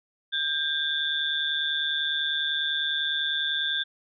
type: tone cluster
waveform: sine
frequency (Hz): 1593 / 3436 / 3586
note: G6 / A7 / A7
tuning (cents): +27 / -42 / +32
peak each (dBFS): -29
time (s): 0.32-3.84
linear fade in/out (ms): 20
effects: none